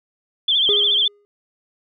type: tone with vibrato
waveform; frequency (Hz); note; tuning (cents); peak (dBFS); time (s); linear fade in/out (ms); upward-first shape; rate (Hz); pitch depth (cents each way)
sine; 3322; G#7; 0; -14; 0.48-1.08; 5; sine; 14; 110
type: tone with exponential decay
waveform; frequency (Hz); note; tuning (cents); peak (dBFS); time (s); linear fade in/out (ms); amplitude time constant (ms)
triangle; 410; G#4; -22; -16; 0.69-1.25; 0; 120
effects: none